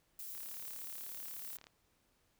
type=noise; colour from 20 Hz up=violet; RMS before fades=-46 dBFS; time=0.19-1.57 s; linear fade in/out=2 ms
type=click train; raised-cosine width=0.2 ms; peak=-37 dBFS; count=49; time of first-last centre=0.35-1.669 s; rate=36.4 Hz
effects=pink hiss -75 dBFS RMS until 2.39 s